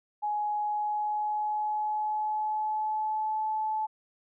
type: tone with pitch glide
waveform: sine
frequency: 838 to 866 Hz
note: G#5 to A5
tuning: +15 to -28 cents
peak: -27 dBFS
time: 0.22-3.87 s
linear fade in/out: 20 ms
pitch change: +57 cents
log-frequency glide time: 0.59-3.44 s
effects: none